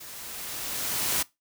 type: noise with level ramp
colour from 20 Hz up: white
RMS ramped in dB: -43 to -25 dBFS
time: 0-1.23 s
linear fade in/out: 10 ms
effects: noise-tail reverb RT60 0.2 s tail -20 dB re dry